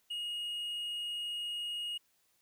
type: tone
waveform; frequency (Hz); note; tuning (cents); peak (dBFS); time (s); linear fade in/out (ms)
triangle; 2873; F7; +48; -34; 0.1-1.98; 10
effects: white hiss -73 dBFS RMS until 2.41 s